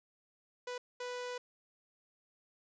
sawtooth tone bursts at uneven times, 493.9 Hz, B4, in tune, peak -35 dBFS, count 2, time 0.67-0.78 / 1-1.38 s, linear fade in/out 5 ms, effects resampled to 16000 Hz

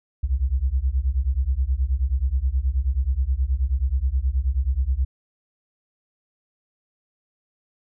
sine beating tone pair, 60.9 / 70.3 Hz, B1 / C#2, -24 / +25 cents, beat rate 9.4 Hz, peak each -22 / -22 dBFS, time 0.23-5.05 s, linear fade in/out 10 ms, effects none

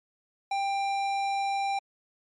sine tone with tanh clipping, 791 Hz, G5, 15 cents sharp, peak -28 dBFS, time 0.51-1.79 s, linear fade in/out 5 ms, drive 15 dB, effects MP3 48 kbps

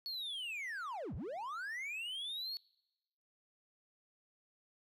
triangle linear two-way sweep, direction down then up, 4435 to 53.1 to 4435 Hz, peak -38 dBFS, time 0.06-2.57 s, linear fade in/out 0 ms, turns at 1.15 s, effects noise-tail reverb RT60 1.0 s tail -26 dB re dry

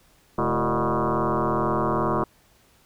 sine tone with frequency modulation, 378.2 Hz, F#4, 38 cents sharp, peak -20 dBFS, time 0.38-2.24 s, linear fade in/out 5 ms, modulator 119 Hz, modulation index 7.2, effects pink hiss -59 dBFS RMS until 2.85 s

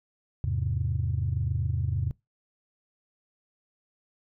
sine chord, E augmented, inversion none, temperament equal, 82.41 / 103.83 / 130.81 Hz, E2 / G#2 / B#2, 0 / 0 / 0 cents, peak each -29 dBFS, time 0.44-2.11 s, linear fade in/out 0 ms, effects noise-tail reverb RT60 0.2 s tail -24 dB re dry + tanh soft clip ceiling -17 dBFS

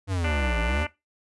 square exponential two-way sweep, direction down then up, 100 to 55 to 83.9 Hz, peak -25 dBFS, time 0.07-0.87 s, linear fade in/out 50 ms, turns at 0.61 s
harmonic tone, 295.7 Hz, D4, 12 cents sharp, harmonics 1 / 2 / 3 / 4 / 5 / 6 / 7 / 8 / 9 / 10, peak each -40 / -34 / -36 / -40 / -35 / -42 / -35 / -36 / -41 / -41 dBFS, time 0.24-0.87 s, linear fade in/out 5 ms
effects noise-tail reverb RT60 0.2 s tail -19 dB re dry + resampled to 24000 Hz

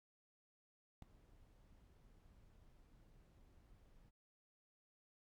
brown noise with ADSR envelope, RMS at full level -45 dBFS, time 1.02-4.11 s, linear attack 3 ms, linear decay 4 ms, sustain -21 dB, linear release 25 ms, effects MP3 96 kbps

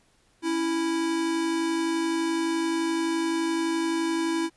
square tone pair together, 277.9 / 329.6 Hz, C#4 / E4, +4 / 0 cents, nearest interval minor third, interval 296 cents, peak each -35 / -25 dBFS, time 0.42-4.5 s, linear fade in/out 50 ms, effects pink hiss -64 dBFS RMS until 4.56 s + resampled to 24000 Hz

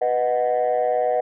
sine chord, B major, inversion none, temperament equal, 493.9 / 622.3 / 740 Hz, B4 / D#5 / F#5, 0 / 0 / 0 cents, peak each -21 dBFS, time 0.01-1.21 s, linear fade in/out 10 ms, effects tanh soft clip ceiling -13 dBFS

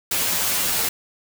white noise with comb filter, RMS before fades -22 dBFS, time 0.11-0.89 s, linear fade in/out 5 ms, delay 11 ms, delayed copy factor +0.8, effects none

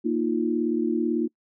sine chord, Bb suspended fourth, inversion none, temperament equal, 233.1 / 311.1 / 349.2 Hz, Bb3 / Eb4 / F4, 0 / 0 / 0 cents, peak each -26 dBFS, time 0.04-1.28 s, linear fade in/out 20 ms, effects noise-tail reverb RT60 0.1 s tail -26 dB re dry

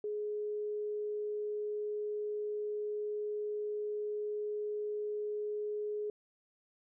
sine tone, 419.6 Hz, G#4, 18 cents sharp, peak -34 dBFS, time 0.04-6.1 s, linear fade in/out 2 ms, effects none

